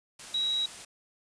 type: tone in noise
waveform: sine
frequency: 3855 Hz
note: B7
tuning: 43 cents flat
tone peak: -26 dBFS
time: 0.34-0.66 s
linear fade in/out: 5 ms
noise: white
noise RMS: -44 dBFS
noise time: 0.19-0.85 s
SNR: +15 dB
effects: resampled to 22050 Hz